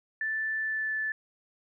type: tone with pitch glide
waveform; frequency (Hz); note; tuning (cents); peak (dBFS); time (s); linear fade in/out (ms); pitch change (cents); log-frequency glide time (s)
sine; 1760 to 1746.8; A6 to A6; 0 to -13; -28; 0.21-1.12; 2; -13; 0.59-0.95
effects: none